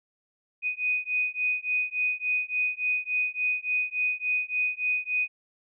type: beating tone pair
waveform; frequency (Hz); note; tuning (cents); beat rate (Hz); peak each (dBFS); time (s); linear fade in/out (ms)
sine; 2489 / 2492.5; D#7 / D#7; 0 / +2; 3.5; -28; 0.62-5.28; 50
effects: none